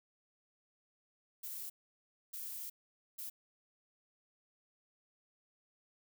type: noise bursts at uneven times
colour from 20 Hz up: violet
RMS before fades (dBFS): -44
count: 3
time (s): 1.43-1.7 / 2.33-2.7 / 3.18-3.3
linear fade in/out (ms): 10
effects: none